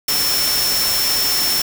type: tone in noise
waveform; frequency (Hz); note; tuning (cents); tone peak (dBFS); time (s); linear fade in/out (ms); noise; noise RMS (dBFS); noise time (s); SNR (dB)
sine; 5400; E8; +41; -18; 0.08-1.62; 5; white; -20; 0.08-1.62; -1
effects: none